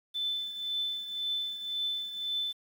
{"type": "tone with tremolo", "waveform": "sine", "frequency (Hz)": 3520, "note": "A7", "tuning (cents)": 0, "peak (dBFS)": -28, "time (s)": [0.14, 2.53], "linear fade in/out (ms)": 20, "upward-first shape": "triangle", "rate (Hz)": 1.9, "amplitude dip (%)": 70, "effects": ["9-bit"]}